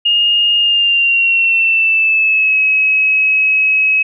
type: tone with pitch glide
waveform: sine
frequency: 2841 to 2560 Hz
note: F7 to D#7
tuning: +29 to +49 cents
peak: -9 dBFS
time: 0.05-4.03 s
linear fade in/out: 10 ms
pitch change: -180 cents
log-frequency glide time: 0.57-2.59 s
effects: none